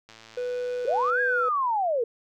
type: click train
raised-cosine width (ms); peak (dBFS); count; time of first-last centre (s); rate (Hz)
0.2; -30; 114; 0.09-1.099; 112
type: tone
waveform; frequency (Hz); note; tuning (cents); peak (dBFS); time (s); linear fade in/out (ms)
triangle; 494; B4; 0; -25; 0.37-1.49; 5
type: linear two-way sweep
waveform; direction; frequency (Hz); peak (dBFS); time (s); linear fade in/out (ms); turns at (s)
sine; up then down; 440 to 1661.2 to 440; -22; 0.85-2.04; 5; 1.21
effects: none